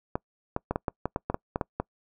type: clicks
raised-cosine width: 1 ms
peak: -13 dBFS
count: 12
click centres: 0.155 / 0.564 / 0.71 / 0.759 / 0.882 / 1.056 / 1.161 / 1.3 / 1.344 / 1.559 / 1.612 / 1.8 s
effects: noise-tail reverb RT60 0.1 s tail -26 dB re dry